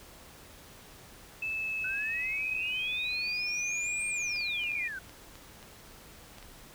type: tone with pitch glide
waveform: sine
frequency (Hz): 2621 to 2417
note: E7 to D7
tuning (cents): -11 to +49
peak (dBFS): -31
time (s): 1.42-4.88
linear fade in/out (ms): 5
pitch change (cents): -140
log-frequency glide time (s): 1.52-3.84
type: exponential two-way sweep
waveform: sine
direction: up then down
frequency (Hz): 1480 to 8590 to 1480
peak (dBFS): -36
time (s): 1.84-4.99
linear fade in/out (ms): 5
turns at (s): 4.08
type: clicks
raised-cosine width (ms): 0.2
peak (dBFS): -32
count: 9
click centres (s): 4.36 / 4.409 / 4.637 / 4.717 / 5.095 / 5.355 / 5.628 / 6.384 / 6.427
effects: pink hiss -52 dBFS RMS until 6.74 s